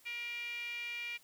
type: tone with band-pass filter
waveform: 5% pulse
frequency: 475 Hz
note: A#4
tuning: 33 cents sharp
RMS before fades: -41 dBFS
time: 0.05-1.18 s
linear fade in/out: 20 ms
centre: 2400 Hz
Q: 7.3
effects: white hiss -64 dBFS RMS until 1.23 s